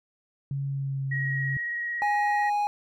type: tone with pitch glide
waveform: sine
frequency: 138.59 to 135.27 Hz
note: C#3 to C#3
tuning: 0 to -42 cents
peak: -27 dBFS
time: 0.51-1.57 s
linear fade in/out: 2 ms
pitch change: -42 cents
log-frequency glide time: 0.66-1.1 s
type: tone with vibrato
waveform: sine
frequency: 1898 Hz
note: A#6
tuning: 31 cents sharp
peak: -28 dBFS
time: 1.11-2.5 s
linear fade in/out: 10 ms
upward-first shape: square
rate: 18 Hz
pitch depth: 10 cents each way
type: tone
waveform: triangle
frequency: 827 Hz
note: G#5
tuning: 8 cents flat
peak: -21 dBFS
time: 2.02-2.67 s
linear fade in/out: 0 ms
effects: none